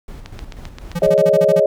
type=noise with tremolo; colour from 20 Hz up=brown; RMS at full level=-32 dBFS; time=0.08-1.09 s; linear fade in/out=2 ms; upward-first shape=square; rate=4.1 Hz; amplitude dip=45%
type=click train; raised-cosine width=0.2 ms; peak=-16 dBFS; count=8; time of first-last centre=0.26-1.179 s; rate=7.62 Hz
type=tone bursts; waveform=square; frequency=171.4 Hz; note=F3; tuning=32 cents flat; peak=-19 dBFS; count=9; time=0.95-1.601 s; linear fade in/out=10 ms; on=43 ms; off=33 ms
type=chord; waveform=sine; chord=Ab suspended fourth; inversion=none; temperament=equal; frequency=415.3 / 554.4 / 622.3 Hz; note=Ab4 / Db5 / Eb5; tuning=0 / 0 / 0 cents; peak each=-18 / -14 / -14 dBFS; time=1.02-1.66 s; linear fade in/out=2 ms
effects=none